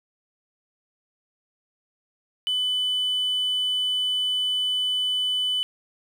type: tone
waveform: sine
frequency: 3000 Hz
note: F#7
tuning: 23 cents sharp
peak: -20 dBFS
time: 2.47-5.63 s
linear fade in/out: 0 ms
effects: tanh soft clip ceiling -19 dBFS + 8-bit